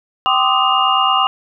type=tone cluster; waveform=sine; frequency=774 / 1039 / 1189 / 1258 / 2828 Hz; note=G5 / C6 / D6 / D#6 / F7; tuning=-22 / -12 / +21 / +19 / +21 cents; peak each=-18 dBFS; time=0.26-1.27 s; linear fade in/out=0 ms; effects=none